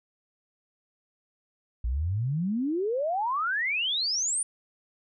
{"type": "exponential sweep", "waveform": "sine", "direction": "up", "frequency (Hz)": [55, 9470], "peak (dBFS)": -25, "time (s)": [1.84, 4.43], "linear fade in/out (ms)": 5, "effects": []}